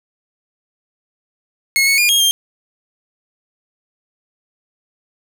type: tone with pitch steps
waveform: sawtooth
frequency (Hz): 2174 / 2209 / 2421 / 3256 / 3193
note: C#7 / C#7 / D#7 / G#7 / G7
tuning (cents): -34 / -7 / -48 / -35 / +31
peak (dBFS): -8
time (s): 1.76-2.31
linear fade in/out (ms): 0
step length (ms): 110
effects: none